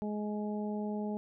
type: harmonic tone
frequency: 209.9 Hz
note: G#3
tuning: 19 cents sharp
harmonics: 1 / 2 / 3 / 4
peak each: -34 / -40 / -44 / -45 dBFS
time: 0.02-1.17 s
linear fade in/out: 0 ms
effects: none